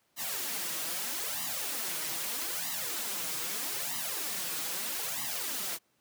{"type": "noise with flanger", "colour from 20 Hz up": "white", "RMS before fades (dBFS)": -35, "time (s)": [0.16, 5.79], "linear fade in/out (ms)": 50, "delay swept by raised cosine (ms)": [1, 6.4], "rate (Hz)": 0.79, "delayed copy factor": 1, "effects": ["pink hiss -72 dBFS RMS until 6 s", "high-pass 150 Hz 12 dB/octave"]}